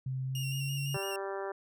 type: tone with pitch glide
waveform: sine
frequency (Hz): 130.81 to 139.39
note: C3 to C#3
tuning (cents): 0 to +10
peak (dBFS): -32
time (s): 0.06-0.97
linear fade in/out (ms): 5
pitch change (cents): +110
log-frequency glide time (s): 0.24-0.74
type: tone with vibrato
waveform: sawtooth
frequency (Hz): 2794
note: F7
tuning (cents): 0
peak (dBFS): -35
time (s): 0.35-1.16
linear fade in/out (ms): 2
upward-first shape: square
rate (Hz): 5.9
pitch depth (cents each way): 29
type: harmonic tone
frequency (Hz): 195.7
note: G3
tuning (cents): -3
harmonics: 2 / 3 / 4 / 5 / 6 / 7 / 8 / 9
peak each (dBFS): -37 / -41 / -43 / -45 / -47 / -48 / -49 / -50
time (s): 0.94-1.52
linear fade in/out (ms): 5
effects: none